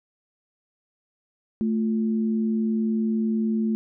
sine tone pair together, 220 / 350.9 Hz, A3 / F4, 0 / +8 cents, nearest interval minor sixth, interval 808 cents, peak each -21 / -32 dBFS, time 1.61-3.75 s, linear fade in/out 0 ms, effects none

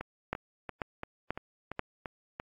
two click trains, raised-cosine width 0.5 ms, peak -16 / -22 dBFS, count 4 / 8, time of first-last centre 0.33-1.793 / 0.01-2.399 s, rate 2.05 / 2.93 Hz, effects AAC 32 kbps

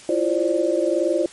sine tone cluster, 332.7 / 354.2 / 535 / 592 Hz, E4 / F4 / C5 / D5, +16 / +24 / +38 / +14 cents, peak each -23 dBFS, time 0.09-1.26 s, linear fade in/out 2 ms, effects white hiss -43 dBFS RMS until 1.32 s + MP3 48 kbps

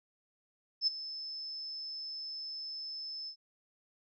sine tone with ADSR envelope, 5250 Hz, E8, 8 cents flat, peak -24 dBFS, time 0.81-3.36 s, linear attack 61 ms, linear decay 16 ms, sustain -15 dB, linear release 83 ms, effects none

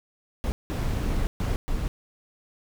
brown noise bursts at uneven times, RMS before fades -26 dBFS, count 4, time 0.44-0.52 / 0.7-1.27 / 1.4-1.56 / 1.68-1.88 s, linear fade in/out 0 ms, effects none

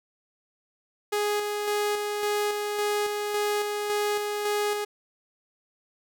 sawtooth tone with tremolo, 415.3 Hz, G#4, in tune, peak -20 dBFS, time 1.12-4.85 s, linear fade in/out 10 ms, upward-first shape square, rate 1.8 Hz, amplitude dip 35%, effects none

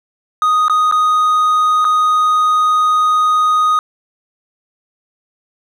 triangle tone with dropouts, 1244.5 Hz, D#6, in tune, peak -8 dBFS, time 0.42-3.79 s, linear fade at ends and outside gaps 1 ms, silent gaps 0.682-0.697 / 0.913-0.923 / 1.845-1.85 s, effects none

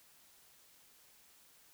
silence, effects white hiss -64 dBFS RMS until 1.73 s

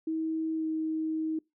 sine tone with pitch glide, 320 to 316.5 Hz, D#4 to D#4, +49 to +30 cents, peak -28 dBFS, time 0.07-1.39 s, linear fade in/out 5 ms, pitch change -19 cents, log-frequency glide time 0.55-0.66 s, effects noise-tail reverb RT60 0.2 s tail -24 dB re dry

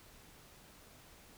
silence, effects pink hiss -59 dBFS RMS until 1.37 s

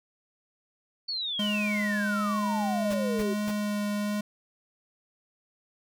sine exponential sweep, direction down, 4539 to 374.7 Hz, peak -29 dBFS, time 1.08-3.34 s, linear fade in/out 10 ms
square tone with vibrato, 207.7 Hz, G#3, in tune, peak -28 dBFS, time 1.39-4.21 s, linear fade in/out 5 ms, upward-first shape sine, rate 1.1 Hz, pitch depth 11 cents each way
pink noise bursts, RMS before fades -38 dBFS, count 3, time 2.9-3.515 s, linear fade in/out 10 ms, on 45 ms, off 240 ms
effects none

